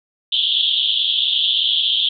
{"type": "band-pass noise", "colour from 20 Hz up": "pink", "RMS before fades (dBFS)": -18, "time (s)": [0.32, 2.09], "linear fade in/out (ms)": 5, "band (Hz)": [3100, 3600], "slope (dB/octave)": 96, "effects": []}